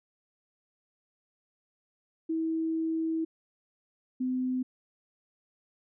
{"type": "tone pair in turn", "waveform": "sine", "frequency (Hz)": [323.3, 255.3], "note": ["E4", "C4"], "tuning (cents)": [-34, -42], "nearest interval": "major third", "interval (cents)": 408, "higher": "first", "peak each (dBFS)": -27, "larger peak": "neither", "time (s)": [[2.29, 3.25], [4.2, 4.63]], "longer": "first", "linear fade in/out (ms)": 10, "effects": []}